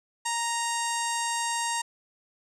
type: tone with low-pass filter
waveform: sawtooth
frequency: 932.3 Hz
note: A#5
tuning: in tune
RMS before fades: -29 dBFS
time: 0.25-1.82 s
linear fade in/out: 10 ms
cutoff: 8100 Hz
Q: 4.3
effects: none